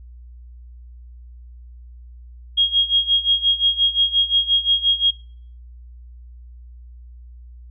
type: tone with tremolo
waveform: sine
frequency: 3269 Hz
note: G#7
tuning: 28 cents flat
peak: -12 dBFS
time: 2.57-5.11 s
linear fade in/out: 10 ms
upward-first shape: sine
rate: 5.7 Hz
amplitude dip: 85%
effects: noise-tail reverb RT60 0.5 s tail -23 dB re dry + added 60 Hz sine -38 dBFS peak until 7.7 s